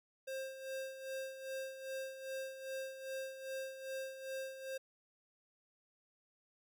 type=tone with tremolo; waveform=square; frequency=531 Hz; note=C5; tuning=25 cents sharp; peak=-40 dBFS; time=0.27-4.78 s; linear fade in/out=10 ms; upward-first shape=sine; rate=2.5 Hz; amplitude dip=65%; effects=none